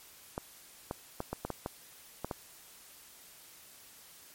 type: clicks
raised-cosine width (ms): 1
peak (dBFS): -20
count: 9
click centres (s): 0.379 / 0.911 / 1.204 / 1.33 / 1.45 / 1.503 / 1.661 / 2.246 / 2.312
effects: white hiss -55 dBFS RMS until 4.34 s + MP3 64 kbps